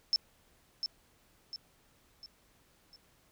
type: tone with echo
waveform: sine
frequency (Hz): 5300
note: E8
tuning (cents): +9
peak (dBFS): -24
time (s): 0.13-0.16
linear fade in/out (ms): 0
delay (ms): 700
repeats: 4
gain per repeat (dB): -7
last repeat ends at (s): 2.96
effects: pink hiss -67 dBFS RMS until 3.31 s